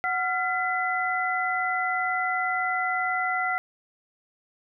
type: tone cluster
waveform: sine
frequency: 739 / 1382 / 2010 Hz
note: F#5 / F6 / B6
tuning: -2 / -19 / +30 cents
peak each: -28 dBFS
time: 0.04-3.58 s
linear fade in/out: 0 ms
effects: none